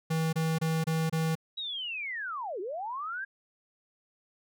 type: tone bursts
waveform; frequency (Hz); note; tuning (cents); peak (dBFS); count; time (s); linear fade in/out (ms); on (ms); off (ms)
square; 161; E3; -41; -27; 5; 0.1-1.354; 10; 230; 26
type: linear two-way sweep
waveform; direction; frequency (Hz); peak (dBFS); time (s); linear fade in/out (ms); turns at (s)
sine; down then up; 3895 to 344.8 to 1637; -33; 1.57-3.25; 10; 2.6
effects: none